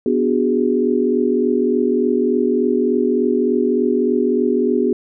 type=chord; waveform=sine; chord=G# half-diminished seventh; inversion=first; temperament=equal with one note detuned; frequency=246.9 / 293.7 / 370 / 413.4 Hz; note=B3 / D4 / F#4 / G#4; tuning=0 / 0 / 0 / -8 cents; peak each=-18 / -23 / -19 / -19 dBFS; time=0.06-4.93 s; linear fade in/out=2 ms; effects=none